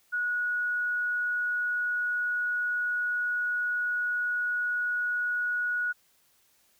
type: tone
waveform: sine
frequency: 1459 Hz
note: F#6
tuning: 25 cents flat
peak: -26 dBFS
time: 0.12-5.93 s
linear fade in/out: 20 ms
effects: white hiss -66 dBFS RMS until 6.79 s